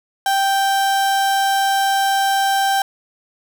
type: tone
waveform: 35% pulse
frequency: 784 Hz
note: G5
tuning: in tune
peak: -13 dBFS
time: 0.26-2.82 s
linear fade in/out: 2 ms
effects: none